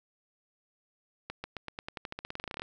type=accelerating click train; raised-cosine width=0.3 ms; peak=-21 dBFS; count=21; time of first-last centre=1.3-2.62 s; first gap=140 ms; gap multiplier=0.91; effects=none